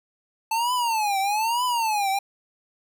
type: tone with vibrato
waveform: square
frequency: 880 Hz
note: A5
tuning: in tune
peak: -22 dBFS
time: 0.51-2.19 s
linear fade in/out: 5 ms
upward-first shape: triangle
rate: 1.1 Hz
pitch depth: 240 cents each way
effects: none